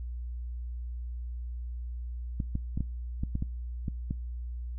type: clicks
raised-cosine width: 5 ms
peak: -19 dBFS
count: 9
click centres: 2.402 / 2.554 / 2.775 / 2.806 / 3.235 / 3.354 / 3.424 / 3.882 / 4.109 s
effects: noise-tail reverb RT60 0.4 s tail -25 dB re dry + added 60 Hz sine -34 dBFS peak until 4.78 s